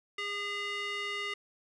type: tone with band-pass filter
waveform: square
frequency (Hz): 407.4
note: G#4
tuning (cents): -33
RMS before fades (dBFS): -36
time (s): 0.18-1.34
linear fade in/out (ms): 5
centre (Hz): 2400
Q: 2.3
effects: resampled to 24000 Hz + 10-bit